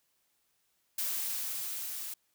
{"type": "noise with level ramp", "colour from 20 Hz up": "blue", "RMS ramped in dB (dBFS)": [-33, -40], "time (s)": [0.98, 2.14], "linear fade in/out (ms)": 5, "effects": ["white hiss -75 dBFS RMS until 2.34 s"]}